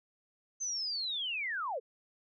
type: linear sweep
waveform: sine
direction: down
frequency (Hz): 6272 to 416.3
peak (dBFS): -33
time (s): 0.6-1.8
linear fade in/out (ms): 20
effects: none